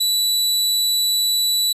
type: tone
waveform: sawtooth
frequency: 3951 Hz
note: B7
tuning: in tune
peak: -13 dBFS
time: 0-1.73 s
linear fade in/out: 10 ms
effects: resampled to 32000 Hz